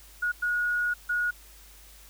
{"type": "tone bursts at uneven times", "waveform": "sine", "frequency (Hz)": 1449, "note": "F#6", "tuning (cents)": -37, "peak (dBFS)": -24, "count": 3, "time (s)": [[0.22, 0.32], [0.42, 0.94], [1.09, 1.31]], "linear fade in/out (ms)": 10, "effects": ["added 50 Hz sine -52 dBFS peak until 2.09 s", "white hiss -53 dBFS RMS until 2.09 s"]}